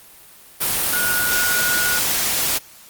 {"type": "tone in noise", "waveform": "sine", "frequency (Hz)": 1450, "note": "F#6", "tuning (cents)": -35, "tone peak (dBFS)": -20, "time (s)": [0.92, 2], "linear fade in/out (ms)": 20, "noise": "white", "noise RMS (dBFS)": -20, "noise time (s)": [0.6, 2.59], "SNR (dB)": -3, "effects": ["white hiss -45 dBFS RMS until 2.89 s", "Opus 32 kbps"]}